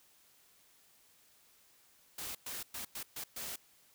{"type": "noise bursts at uneven times", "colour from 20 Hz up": "white", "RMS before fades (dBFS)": -42, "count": 6, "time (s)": [[2.18, 2.35], [2.46, 2.63], [2.74, 2.85], [2.95, 3.03], [3.16, 3.24], [3.36, 3.56]], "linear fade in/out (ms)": 5, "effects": ["white hiss -66 dBFS RMS until 3.94 s"]}